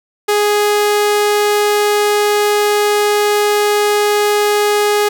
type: tone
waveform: sawtooth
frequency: 415.3 Hz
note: G#4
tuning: in tune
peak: -7 dBFS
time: 0.28-5.09 s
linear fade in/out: 10 ms
effects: none